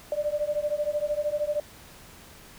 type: beating tone pair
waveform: sine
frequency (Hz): 587.3 / 600.3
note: D5 / D5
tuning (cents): 0 / +38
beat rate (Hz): 13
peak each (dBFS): -28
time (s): 0.12-1.6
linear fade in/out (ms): 2
effects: pink hiss -49 dBFS RMS until 2.58 s